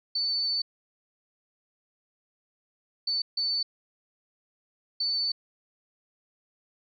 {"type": "tone bursts at uneven times", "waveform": "sine", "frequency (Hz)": 4507, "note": "C#8", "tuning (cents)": 28, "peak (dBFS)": -25, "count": 4, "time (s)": [[0.15, 0.62], [3.07, 3.22], [3.37, 3.63], [5, 5.32]], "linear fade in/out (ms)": 5, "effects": []}